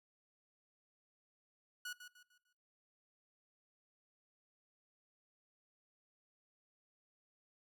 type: tone with echo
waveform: sawtooth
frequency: 1465 Hz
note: F#6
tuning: 18 cents flat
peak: -39 dBFS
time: 1.85-1.93 s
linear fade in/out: 5 ms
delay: 150 ms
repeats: 4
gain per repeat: -9 dB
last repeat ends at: 2.53 s
effects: noise-tail reverb RT60 0.4 s tail -19 dB re dry